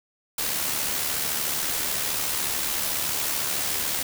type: noise with amplitude modulation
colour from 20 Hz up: white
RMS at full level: -25 dBFS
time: 0.38-4.03 s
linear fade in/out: 5 ms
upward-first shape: sine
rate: 73.8 Hz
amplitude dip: 40%
effects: none